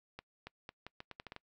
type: accelerating click train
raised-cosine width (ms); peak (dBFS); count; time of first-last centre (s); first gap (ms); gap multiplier
0.3; -29; 10; 0.19-1.364; 280; 0.79
effects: noise-tail reverb RT60 0.1 s tail -25 dB re dry